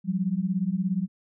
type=beating tone pair; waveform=sine; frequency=176.9 / 193.9 Hz; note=F3 / G3; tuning=+23 / -19 cents; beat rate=17 Hz; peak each=-27 / -26 dBFS; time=0.04-1.08 s; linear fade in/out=50 ms; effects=none